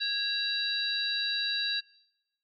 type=tone cluster; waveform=sine; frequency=1648 / 2748 / 3910 / 4673 Hz; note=G#6 / F7 / B7 / D8; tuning=-14 / -29 / -18 / -9 cents; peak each=-35 / -38 / -30 / -36 dBFS; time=0-1.81 s; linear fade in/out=20 ms; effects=noise-tail reverb RT60 1.0 s tail -24 dB re dry + AAC 64 kbps